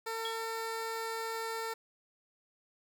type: tone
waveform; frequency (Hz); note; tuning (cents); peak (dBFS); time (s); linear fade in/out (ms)
15% pulse; 451.3; A4; +44; -29; 0.06-1.74; 10
type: tone with exponential decay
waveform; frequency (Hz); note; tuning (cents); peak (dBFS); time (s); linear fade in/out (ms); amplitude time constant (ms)
sine; 3321; G#7; -1; -34; 0.25-0.45; 2; 43
effects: none